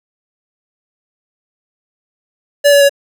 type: tone with pitch steps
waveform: square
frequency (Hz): 575 / 568.4 / 561.9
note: D5 / C#5 / C#5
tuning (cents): -37 / +43 / +23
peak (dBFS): -6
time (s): 2.64-2.895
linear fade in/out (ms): 20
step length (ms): 85
effects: none